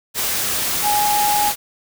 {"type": "tone in noise", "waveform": "sine", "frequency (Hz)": 830.6, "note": "G#5", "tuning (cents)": 0, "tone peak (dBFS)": -16, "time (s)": [0.82, 1.53], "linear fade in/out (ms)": 50, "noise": "white", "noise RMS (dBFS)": -21, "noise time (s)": [0.14, 1.56], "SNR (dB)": 2, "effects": []}